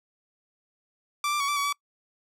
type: tone with pitch steps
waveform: sawtooth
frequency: 1171 / 1181 / 1123 / 1166 / 1131 / 1147 Hz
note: D6 / D6 / C#6 / D6 / C#6 / D6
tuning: -5 / +9 / +22 / -13 / +34 / -41 cents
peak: -21 dBFS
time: 1.24-1.726 s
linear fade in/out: 2 ms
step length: 81 ms
effects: noise-tail reverb RT60 0.1 s tail -26 dB re dry + low-pass 12000 Hz 12 dB/octave